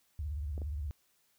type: tone with vibrato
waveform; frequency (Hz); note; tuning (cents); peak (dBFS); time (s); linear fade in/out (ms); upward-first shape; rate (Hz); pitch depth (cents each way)
sine; 73.42; D2; 0; -34; 0.19-0.91; 0; triangle; 17; 240
type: clicks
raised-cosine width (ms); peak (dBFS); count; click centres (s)
2; -32; 2; 0.579 / 0.618
effects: white hiss -72 dBFS RMS until 1.38 s